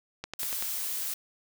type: click train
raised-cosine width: 0.2 ms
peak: -18 dBFS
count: 5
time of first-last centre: 0.24-0.625 s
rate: 10.4 Hz
type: noise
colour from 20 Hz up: blue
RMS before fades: -33 dBFS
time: 0.39-1.14 s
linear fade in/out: 5 ms
effects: none